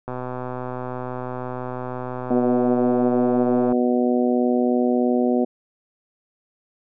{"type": "click train", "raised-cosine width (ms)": 1, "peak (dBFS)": -16, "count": 460, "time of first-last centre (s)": [0.08, 3.723], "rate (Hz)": 126}
{"type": "harmonic tone", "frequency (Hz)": 123.1, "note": "B2", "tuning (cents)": -5, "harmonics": [2, 3, 4, 5, 6], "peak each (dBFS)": [-19, -23, -25, -27, -29], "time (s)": [2.3, 5.45], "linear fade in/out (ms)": 10}
{"effects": []}